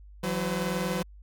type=tone cluster; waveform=sawtooth; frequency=165.3 / 185.8 / 509 Hz; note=E3 / F#3 / C5; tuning=+5 / +7 / -48 cents; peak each=-30 / -26 / -29 dBFS; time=0.23-1.03 s; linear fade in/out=10 ms; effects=added 50 Hz sine -46 dBFS peak until 1.22 s